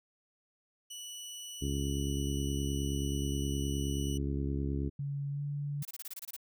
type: tone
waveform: 20% pulse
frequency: 2952 Hz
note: F#7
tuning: 5 cents flat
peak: -37 dBFS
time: 0.9-4.18 s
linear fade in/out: 10 ms
type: harmonic tone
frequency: 69.5 Hz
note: C#2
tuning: 5 cents sharp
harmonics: 1 / 2 / 3 / 4 / 5 / 6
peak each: -34 / -36 / -42 / -38 / -42 / -45 dBFS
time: 1.61-4.9 s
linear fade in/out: 20 ms
type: tone with pitch glide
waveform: sine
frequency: 141.2 to 144 Hz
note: C#3 to D3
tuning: +32 to -34 cents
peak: -33 dBFS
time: 4.99-5.83 s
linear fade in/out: 5 ms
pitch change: +34 cents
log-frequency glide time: 5.3-5.42 s
type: noise bursts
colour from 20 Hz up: blue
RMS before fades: -42 dBFS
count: 10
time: 5.82-6.365 s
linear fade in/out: 5 ms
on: 32 ms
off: 25 ms
effects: none